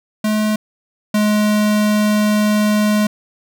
square tone pair in turn, 213.9 / 210.6 Hz, A3 / G#3, -49 / +24 cents, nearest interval unison, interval 27 cents, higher first, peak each -15 / -13 dBFS, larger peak second, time 0.24-0.56 / 1.14-3.07 s, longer second, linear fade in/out 5 ms, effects none

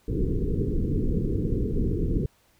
pink low-pass noise, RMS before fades -25 dBFS, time 0.08-2.26 s, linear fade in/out 5 ms, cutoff 470 Hz, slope 96 dB/octave, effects pink hiss -63 dBFS RMS until 2.59 s

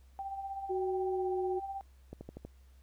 sine tone with tremolo, 784 Hz, G5, in tune, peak -35 dBFS, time 0.19-1.81 s, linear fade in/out 0 ms, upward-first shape sine, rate 16 Hz, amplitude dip 50%
sine tone with pitch glide, 372.5 to 368.2 Hz, F#4 to F#4, +12 to -8 cents, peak -31 dBFS, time 0.69-1.6 s, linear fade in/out 20 ms, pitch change -20 cents, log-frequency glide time 1.11-1.28 s
click train, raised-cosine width 2 ms, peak -30 dBFS, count 5, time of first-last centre 2.13-2.45 s, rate 12.5 Hz
effects added 65 Hz sine -56 dBFS peak until 2.82 s + pink hiss -71 dBFS RMS until 2.82 s

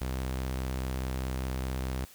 sawtooth tone with vibrato, 64.8 Hz, C2, 16 cents flat, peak -27 dBFS, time 0.01-2.05 s, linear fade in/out 0 ms, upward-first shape triangle, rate 16 Hz, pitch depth 36 cents each way, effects white hiss -54 dBFS RMS until 2.14 s

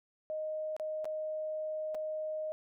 sine tone with dropouts, 621 Hz, D#5, 3 cents flat, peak -34 dBFS, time 0.3-2.52 s, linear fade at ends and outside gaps 0 ms, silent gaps 0.765-0.798 / 1.045-1.054 / 1.946-1.95 s, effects none

